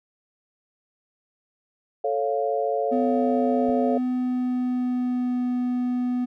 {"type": "chord", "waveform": "sine", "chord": "A augmented", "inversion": "none", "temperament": "equal", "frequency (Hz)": [440, 554.4, 698.5], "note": ["A4", "C#5", "E#5"], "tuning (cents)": [0, 0, 0], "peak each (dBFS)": -26, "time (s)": [2.04, 3.98], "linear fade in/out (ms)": 5}
{"type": "tone with pitch glide", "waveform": "triangle", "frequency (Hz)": [251.8, 247.9], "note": ["B3", "B3"], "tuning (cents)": [34, 7], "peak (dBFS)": -20, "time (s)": [2.91, 6.26], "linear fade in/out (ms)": 20, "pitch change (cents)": -27, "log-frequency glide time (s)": [4.04, 5.46]}
{"type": "clicks", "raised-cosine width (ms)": 2, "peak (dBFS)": -27, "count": 2, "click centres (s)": [3.687, 3.698]}
{"effects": []}